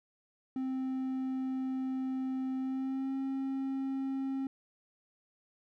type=tone with pitch glide; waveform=triangle; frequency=261.6 to 268.5 Hz; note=C4 to C4; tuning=0 to +45 cents; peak=-30 dBFS; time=0.56-4.47 s; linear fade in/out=2 ms; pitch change=+45 cents; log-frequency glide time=2.58-3.15 s; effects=none